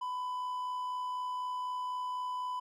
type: tone with amplitude modulation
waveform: triangle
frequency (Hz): 1000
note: B5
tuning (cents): +21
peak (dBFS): -31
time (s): 0.01-2.6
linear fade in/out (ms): 10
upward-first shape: sine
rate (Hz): 64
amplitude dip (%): 25
effects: none